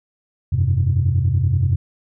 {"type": "chord", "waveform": "sine", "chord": "F suspended second", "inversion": "none", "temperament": "equal with one note detuned", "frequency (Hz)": [87.31, 98, 129.46], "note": ["F2", "G2", "C3"], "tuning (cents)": [0, 0, -18], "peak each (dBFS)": -18, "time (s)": [0.52, 1.76], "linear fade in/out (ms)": 10, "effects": ["tanh soft clip ceiling -8 dBFS"]}